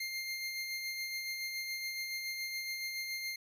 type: tone with tremolo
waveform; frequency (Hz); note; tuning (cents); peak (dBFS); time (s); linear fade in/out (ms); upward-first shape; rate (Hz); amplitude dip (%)
25% pulse; 2110; C7; +14; -32; 0-3.36; 5; sine; 7.1; 35
effects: none